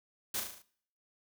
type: noise with echo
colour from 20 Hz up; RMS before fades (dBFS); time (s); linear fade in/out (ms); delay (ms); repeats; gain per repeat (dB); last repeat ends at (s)
white; -35; 0.34-0.4; 5; 37; 6; -4; 0.622
effects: noise-tail reverb RT60 0.6 s tail -21 dB re dry